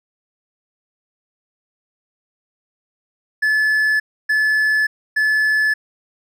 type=tone bursts; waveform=triangle; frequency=1727 Hz; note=A6; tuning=33 cents flat; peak=-12 dBFS; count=3; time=3.42-5.74 s; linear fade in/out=10 ms; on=580 ms; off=290 ms; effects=none